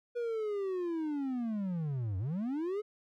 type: linear two-way sweep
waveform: triangle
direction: down then up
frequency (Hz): 485.5 to 89 to 433.2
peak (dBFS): -30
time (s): 0.15-2.82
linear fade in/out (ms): 20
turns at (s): 2.18
effects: none